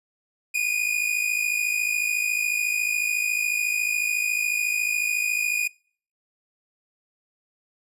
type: tone pair together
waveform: 45% pulse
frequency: 2435 / 2489 Hz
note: D#7 / D#7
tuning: -38 / 0 cents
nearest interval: unison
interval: 38 cents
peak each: -25 dBFS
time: 0.54-5.68 s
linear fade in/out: 10 ms
effects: noise-tail reverb RT60 0.5 s tail -25 dB re dry + resampled to 32000 Hz